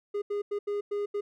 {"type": "tone bursts at uneven times", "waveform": "triangle", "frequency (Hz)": 409.7, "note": "G#4", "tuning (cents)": -24, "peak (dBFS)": -26, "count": 6, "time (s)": [[0.14, 0.22], [0.3, 0.42], [0.51, 0.59], [0.67, 0.81], [0.91, 1.06], [1.14, 1.21]], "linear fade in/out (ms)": 10, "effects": []}